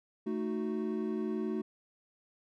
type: chord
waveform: triangle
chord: D# diminished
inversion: second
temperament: equal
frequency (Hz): 220 / 311.1 / 370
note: A3 / D#4 / F#4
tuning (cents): 0 / 0 / 0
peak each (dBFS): -33 / -36 / -34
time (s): 0.26-1.62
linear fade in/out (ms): 10
effects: none